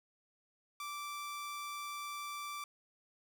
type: tone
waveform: sawtooth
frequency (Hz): 1169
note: D6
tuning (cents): -8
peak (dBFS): -37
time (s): 0.8-2.64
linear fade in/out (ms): 2
effects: none